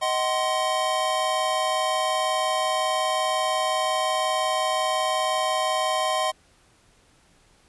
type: chord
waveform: square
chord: C diminished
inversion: first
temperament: just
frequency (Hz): 627.9 / 753.5 / 1046.5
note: Eb5 / Gb5 / C6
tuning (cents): +16 / +31 / 0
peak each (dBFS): -27 / -28 / -27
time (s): 0.01-6.32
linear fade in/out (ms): 20
effects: pink hiss -59 dBFS RMS until 7.68 s + resampled to 24000 Hz